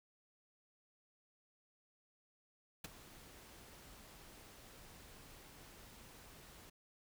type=noise with ADSR envelope; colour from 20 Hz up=pink; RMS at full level=-43 dBFS; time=2.84-6.7 s; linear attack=5 ms; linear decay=20 ms; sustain=-15 dB; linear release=8 ms; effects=none